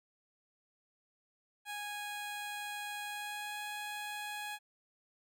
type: tone with pitch glide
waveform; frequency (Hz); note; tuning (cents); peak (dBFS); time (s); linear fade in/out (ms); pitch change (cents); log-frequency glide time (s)
15% pulse; 827 to 834.2; G#5 to G#5; -8 to +7; -33; 1.65-4.59; 50; +15; 3.03-3.6
effects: none